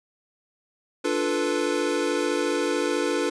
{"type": "chord", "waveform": "square", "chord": "B half-diminished seventh", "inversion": "first", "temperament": "equal", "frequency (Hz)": [293.7, 349.2, 440, 493.9], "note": ["D4", "F4", "A4", "B4"], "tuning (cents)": [0, 0, 0, 0], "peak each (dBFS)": -29, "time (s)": [1.04, 3.3], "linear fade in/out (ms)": 10, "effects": ["resampled to 22050 Hz"]}